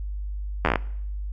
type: slowing click train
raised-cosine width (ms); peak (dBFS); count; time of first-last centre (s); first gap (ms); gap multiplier
0.5; -5; 8; 0.65-0.758; 11; 1.11
effects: noise-tail reverb RT60 0.7 s tail -22 dB re dry + added 50 Hz sine -28 dBFS peak until 1.32 s